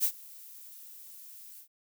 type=noise with ADSR envelope; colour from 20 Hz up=violet; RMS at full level=-25 dBFS; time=0-1.68 s; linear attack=40 ms; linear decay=74 ms; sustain=-24 dB; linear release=87 ms; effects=none